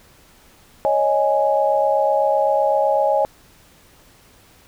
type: chord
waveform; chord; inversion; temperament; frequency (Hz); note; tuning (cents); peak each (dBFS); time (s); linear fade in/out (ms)
sine; C# suspended second; none; equal; 554.4 / 622.3 / 830.6; C#5 / D#5 / G#5; 0 / 0 / 0; -19; 0.85-3.25; 0
effects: pink hiss -51 dBFS RMS until 4.67 s